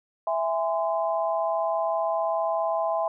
sine chord, E augmented, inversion none, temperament just, 659.3 / 824.1 / 1030.1 Hz, E5 / G#5 / B#5, 0 / -14 / -27 cents, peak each -25 / -29 / -30 dBFS, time 0.27-3.08 s, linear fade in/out 2 ms, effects none

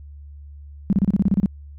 sine tone bursts, 196 Hz, G3, in tune, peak -13 dBFS, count 10, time 0.9-1.459 s, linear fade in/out 0 ms, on 28 ms, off 31 ms, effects added 72 Hz sine -37 dBFS peak until 1.78 s

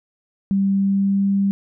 sine tone with pitch glide, 196 to 197.59 Hz, G3 to G3, 0 to +14 cents, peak -15 dBFS, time 0.51-1.51 s, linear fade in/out 0 ms, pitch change +14 cents, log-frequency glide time 0.73-1.26 s, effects none

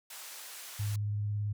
white band-pass noise, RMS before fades -46 dBFS, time 0.1-0.96 s, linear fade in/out 5 ms, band 640 to 14000 Hz, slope 12 dB/octave
sine tone with vibrato, 103.83 Hz, G#2, in tune, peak -30 dBFS, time 0.79-1.53 s, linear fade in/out 10 ms, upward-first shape square, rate 18 Hz, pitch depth 14 cents each way
effects none

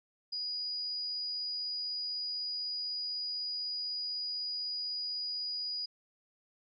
sine tone, 4908 Hz, D#8, 25 cents flat, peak -34 dBFS, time 0.32-5.86 s, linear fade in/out 10 ms, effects none

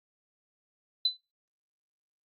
sine tone with exponential decay, 4010 Hz, B7, 26 cents sharp, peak -19 dBFS, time 1.05-1.17 s, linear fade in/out 5 ms, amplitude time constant 25 ms, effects noise-tail reverb RT60 0.3 s tail -25 dB re dry + Opus 48 kbps

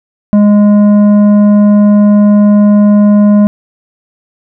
triangle tone with tanh clipping, 206.7 Hz, G#3, 8 cents flat, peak -4 dBFS, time 0.33-3.47 s, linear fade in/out 0 ms, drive 13 dB, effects none

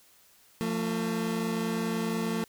30% pulse tone pair together, 174.61 / 224.7 Hz, F3 / A3, 0 / +37 cents, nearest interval major third, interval 437 cents, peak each -30 / -27 dBFS, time 0.61-2.44 s, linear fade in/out 0 ms, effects white hiss -60 dBFS RMS until 2.48 s

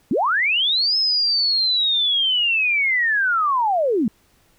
sine linear two-way sweep, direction up then down, 183.8 to 5210 to 193.3 Hz, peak -16 dBFS, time 0.11-4.08 s, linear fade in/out 2 ms, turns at 0.97 s, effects pink hiss -59 dBFS RMS until 4.58 s

